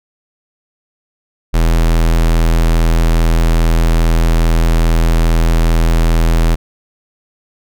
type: tone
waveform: square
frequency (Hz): 41.2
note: E1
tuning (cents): 0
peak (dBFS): -9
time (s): 1.53-6.56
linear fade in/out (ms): 20
effects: none